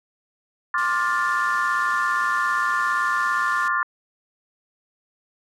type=chord; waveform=sine; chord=D minor seventh; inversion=third; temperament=just; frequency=1057.2 / 1174.7 / 1409.6 / 1762 Hz; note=C6 / D6 / F6 / A6; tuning=+18 / 0 / +16 / +2 cents; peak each=-25 dBFS; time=0.74-3.83 s; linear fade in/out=2 ms
type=high-pass noise; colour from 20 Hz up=white; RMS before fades=-37 dBFS; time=0.78-3.68 s; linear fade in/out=0 ms; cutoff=170 Hz; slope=96 dB/octave
effects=low-pass 7000 Hz 12 dB/octave